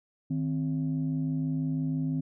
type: tone pair together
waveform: sine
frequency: 155.56 / 261.6 Hz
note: D#3 / C4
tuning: 0 / 0 cents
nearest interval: major sixth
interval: 900 cents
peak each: -28 / -29 dBFS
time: 0.3-2.21 s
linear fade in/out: 10 ms
effects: tanh soft clip ceiling -21 dBFS